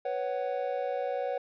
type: chord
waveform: triangle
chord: B suspended second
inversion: none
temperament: equal with one note detuned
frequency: 493.9 / 554.4 / 746.9 Hz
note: B4 / C#5 / F#5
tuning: 0 / 0 / +16 cents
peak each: -32 / -31 / -33 dBFS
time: 0.05-1.38 s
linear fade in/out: 5 ms
effects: resampled to 11025 Hz